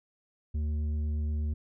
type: tone with tanh clipping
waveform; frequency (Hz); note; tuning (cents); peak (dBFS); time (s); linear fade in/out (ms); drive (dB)
sine; 75.7; D#2; -47; -29; 0.54-1.54; 10; 7
effects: none